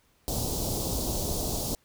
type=band-stop noise; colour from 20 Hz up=pink; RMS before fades=-30 dBFS; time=0.28-1.75 s; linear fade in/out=0 ms; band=790 to 4200 Hz; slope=24 dB/octave; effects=pink hiss -66 dBFS RMS until 1.84 s

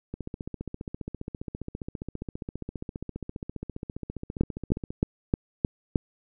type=two click trains; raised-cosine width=3 ms; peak=-21 / -9 dBFS; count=72 / 6; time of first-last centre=0.14-4.905 / 4.41-5.958 s; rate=14.9 / 3.23 Hz; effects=none

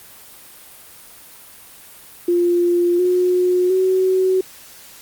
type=tone with pitch steps; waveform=sine; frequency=349.2 / 361.7 / 374.7 Hz; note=F4 / F#4 / F#4; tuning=0 / -39 / +22 cents; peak=-13 dBFS; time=2.28-4.41 s; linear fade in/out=5 ms; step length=710 ms; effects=white hiss -42 dBFS RMS until 5.01 s + Opus 32 kbps

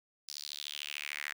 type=tone with high-pass filter sweep; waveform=sawtooth; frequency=73.42 Hz; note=D2; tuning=in tune; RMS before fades=-42 dBFS; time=0.28-1.33 s; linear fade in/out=5 ms; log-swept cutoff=5100 to 1800 Hz; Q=3.8; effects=none

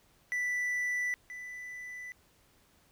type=tone pair in turn; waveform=triangle; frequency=1975.5 / 1988.1 Hz; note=B6 / B6; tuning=0 / +11 cents; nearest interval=unison; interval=11 cents; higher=second; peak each=-28 / -39 dBFS; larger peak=first; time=0.32-1.14 / 1.3-2.12 s; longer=neither; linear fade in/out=0 ms; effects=pink hiss -66 dBFS RMS until 2.91 s

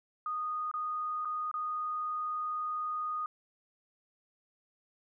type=tone with dropouts; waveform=sine; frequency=1236 Hz; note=D#6; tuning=12 cents flat; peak=-32 dBFS; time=0.26-3.26 s; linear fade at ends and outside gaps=2 ms; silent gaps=0.714-0.739 / 1.249-1.254 / 1.514-1.54 s; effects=none

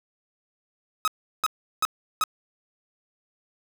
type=tone bursts; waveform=45% pulse; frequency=1271 Hz; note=D#6; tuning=36 cents sharp; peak=-20 dBFS; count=4; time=1.05-2.238 s; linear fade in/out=0 ms; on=27 ms; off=360 ms; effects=none

